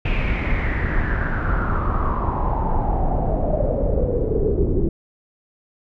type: noise with low-pass filter sweep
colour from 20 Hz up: brown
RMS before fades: -20 dBFS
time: 0.05-4.89 s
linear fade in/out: 5 ms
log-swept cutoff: 2600 to 360 Hz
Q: 6.7
effects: none